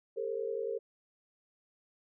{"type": "tone cluster", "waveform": "sine", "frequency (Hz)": [406, 456.8, 533], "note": ["G#4", "A#4", "C5"], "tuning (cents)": [-39, -35, 32], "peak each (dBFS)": [-38, -35, -40], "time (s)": [0.16, 0.79], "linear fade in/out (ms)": 20, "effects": []}